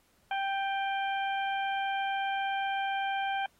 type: harmonic tone with a mistuned harmonic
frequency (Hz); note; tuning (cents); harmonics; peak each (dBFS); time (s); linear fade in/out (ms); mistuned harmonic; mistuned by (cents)
784; G5; 0; 1 / 2 / 3 / 4; -30 / -36 / -40 / -42; 0.31-3.46; 2; 3; +23
effects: pink hiss -68 dBFS RMS until 3.59 s + AAC 48 kbps